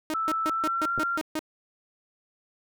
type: tone bursts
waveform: sawtooth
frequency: 311.1 Hz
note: D#4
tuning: in tune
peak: -23 dBFS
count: 8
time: 0.1-1.392 s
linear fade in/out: 0 ms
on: 39 ms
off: 140 ms
type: tone with pitch glide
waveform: sine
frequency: 1318.5 to 1381.7 Hz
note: E6 to F6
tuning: 0 to -19 cents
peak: -25 dBFS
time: 0.14-1.18 s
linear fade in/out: 10 ms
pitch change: +81 cents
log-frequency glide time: 0.49-0.94 s
type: clicks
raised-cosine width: 2 ms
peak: -22 dBFS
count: 2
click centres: 0.978 / 0.986 s
effects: none